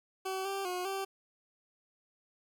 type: tone with pitch steps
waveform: 20% pulse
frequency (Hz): 379.9 / 391.7 / 361.4 / 388.7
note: F#4 / G4 / F#4 / G4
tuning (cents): +46 / -1 / -41 / -15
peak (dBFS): -29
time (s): 0.25-1.05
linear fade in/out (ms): 10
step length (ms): 200
effects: 10-bit